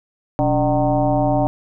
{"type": "tone with frequency modulation", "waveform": "sine", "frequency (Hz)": 443.2, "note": "A4", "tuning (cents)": 13, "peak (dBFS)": -14, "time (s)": [0.39, 1.47], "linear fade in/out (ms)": 0, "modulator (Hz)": 158, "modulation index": 2.5, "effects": []}